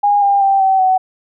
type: tone with pitch steps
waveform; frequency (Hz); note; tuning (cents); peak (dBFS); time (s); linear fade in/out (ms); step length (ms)
sine; 818 / 800.7 / 783.8 / 767.2 / 751; G#5 / G5 / G5 / G5 / F#5; -26 / +37 / 0 / -37 / +26; -9; 0.03-0.98; 10; 190
effects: none